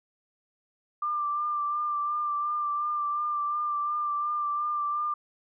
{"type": "tone with vibrato", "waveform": "sine", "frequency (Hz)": 1187, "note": "D6", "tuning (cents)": 18, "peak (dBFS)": -26, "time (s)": [1.02, 5.14], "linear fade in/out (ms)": 5, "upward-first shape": "sine", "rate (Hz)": 2.8, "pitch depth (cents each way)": 24, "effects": []}